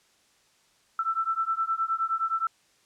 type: beating tone pair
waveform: sine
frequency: 1326 / 1335.6 Hz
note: E6 / E6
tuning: +10 / +22 cents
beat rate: 9.6 Hz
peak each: -28 dBFS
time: 0.99-2.47 s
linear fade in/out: 2 ms
effects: white hiss -64 dBFS RMS until 2.85 s + low-pass 8000 Hz 12 dB/octave